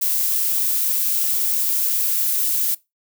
violet noise, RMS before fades -20 dBFS, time 0.01-2.75 s, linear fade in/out 10 ms, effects noise-tail reverb RT60 0.2 s tail -21 dB re dry

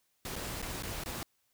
pink noise with dropouts, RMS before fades -39 dBFS, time 0.25-1.23 s, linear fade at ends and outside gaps 1 ms, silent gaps 0.357-0.362 / 0.618-0.625 / 0.824-0.833 / 1.037-1.059 s, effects white hiss -75 dBFS RMS until 1.53 s

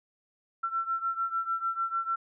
sine beating tone pair, 1347 / 1353.7 Hz, E6 / E6, +37 / +46 cents, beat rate 6.7 Hz, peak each -30 / -33 dBFS, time 0.63-2.16 s, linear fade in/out 10 ms, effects none

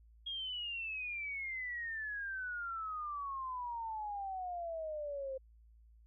sine exponential sweep, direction down, 3286 to 522 Hz, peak -38 dBFS, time 0.26-5.38 s, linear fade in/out 10 ms, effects added 56 Hz sine -59 dBFS peak until 6.06 s

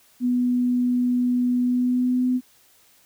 sine tone with pitch glide, 246.9 to 252.1 Hz, B3 to B3, 0 to +36 cents, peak -18 dBFS, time 0.2-2.41 s, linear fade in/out 50 ms, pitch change +36 cents, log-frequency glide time 1.61-2.29 s, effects white hiss -57 dBFS RMS until 3.05 s

